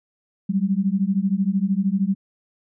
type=beating tone pair; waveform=sine; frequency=188.2 / 201.2 Hz; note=F#3 / G3; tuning=+30 / +45 cents; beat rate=13 Hz; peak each=-21 / -21 dBFS; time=0.49-2.15 s; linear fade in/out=10 ms; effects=none